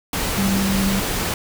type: tone in noise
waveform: sine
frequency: 194.8 Hz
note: G3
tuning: 11 cents flat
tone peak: -18 dBFS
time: 0.38-1 s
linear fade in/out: 2 ms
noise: pink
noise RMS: -23 dBFS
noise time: 0.13-1.34 s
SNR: +2 dB
effects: none